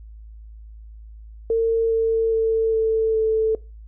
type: tone with pitch steps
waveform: sine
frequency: 454.1 / 450.7 / 447.3 / 444 / 440.7 Hz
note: A#4 / A4 / A4 / A4 / A4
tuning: -45 / +42 / +28 / +16 / +3 cents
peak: -16 dBFS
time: 1.5-3.55 s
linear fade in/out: 2 ms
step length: 410 ms
effects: noise-tail reverb RT60 0.3 s tail -22 dB re dry + added 54 Hz sine -38 dBFS peak until 3.87 s